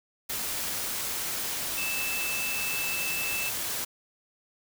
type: tone in noise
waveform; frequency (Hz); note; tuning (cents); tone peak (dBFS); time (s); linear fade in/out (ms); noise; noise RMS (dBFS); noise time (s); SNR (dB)
sine; 2637; E7; 0; -31; 1.77-3.5; 10; white; -32; 0.29-3.85; -2
effects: none